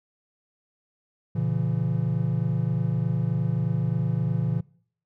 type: chord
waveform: triangle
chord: A# diminished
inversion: none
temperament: just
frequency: 116.54 / 139.85 / 167.82 Hz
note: A#2 / C#3 / E3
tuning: 0 / +16 / +31 cents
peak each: -25 dBFS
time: 1.35-4.61 s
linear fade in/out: 10 ms
effects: noise-tail reverb RT60 0.6 s tail -24 dB re dry